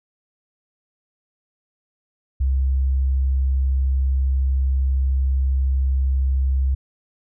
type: tone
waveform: sine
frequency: 66.4 Hz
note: C2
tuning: 26 cents sharp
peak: -16 dBFS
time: 2.4-6.75 s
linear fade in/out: 10 ms
effects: none